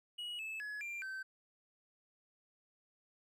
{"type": "tone with pitch steps", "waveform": "triangle", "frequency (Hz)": [2908, 2613, 1692, 2378, 1545], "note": ["F#7", "E7", "G#6", "D7", "G6"], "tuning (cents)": [-31, -16, 32, 21, -26], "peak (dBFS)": -39, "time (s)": [0.18, 1.23], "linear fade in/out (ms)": 10, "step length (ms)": 210, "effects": []}